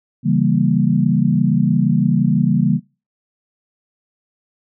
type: chord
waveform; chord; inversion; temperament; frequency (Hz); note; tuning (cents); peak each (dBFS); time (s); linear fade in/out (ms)
sine; C# diminished seventh; none; equal; 138.59 / 164.81 / 196 / 233.1; C#3 / E3 / G3 / Bb3; 0 / 0 / 0 / 0; -18; 0.23-2.8; 50
effects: noise-tail reverb RT60 0.3 s tail -22 dB re dry